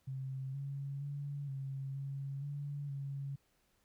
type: tone with pitch steps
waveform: sine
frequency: 133 / 139.1 / 142.6 / 135.7 / 137.9 / 143.4 / 138.8 Hz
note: C3 / C#3 / C#3 / C#3 / C#3 / D3 / C#3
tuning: +29 / +6 / +49 / -36 / -9 / -41 / +3 cents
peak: -38 dBFS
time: 0.07-3.36 s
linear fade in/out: 10 ms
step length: 470 ms
effects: pink hiss -75 dBFS RMS until 3.84 s